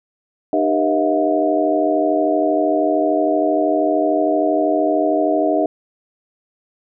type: tone cluster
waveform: sine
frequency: 303.4 / 395.4 / 483.6 / 640 / 713 Hz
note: D#4 / G4 / B4 / D#5 / F5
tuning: -44 / +15 / -36 / +49 / +36 cents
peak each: -19 / -22 / -25 / -18 / -22 dBFS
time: 0.53-5.66 s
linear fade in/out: 2 ms
effects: none